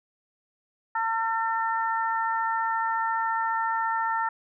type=harmonic tone; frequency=451.8 Hz; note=A4; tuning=46 cents sharp; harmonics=2 / 3 / 4; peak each=-26 / -29 / -32 dBFS; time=0.95-4.29 s; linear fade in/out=5 ms; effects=none